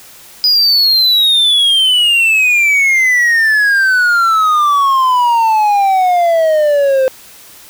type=exponential sweep; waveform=triangle; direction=down; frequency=4978 to 517 Hz; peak=-6 dBFS; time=0.44-7.08 s; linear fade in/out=0 ms; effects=white hiss -38 dBFS RMS until 7.69 s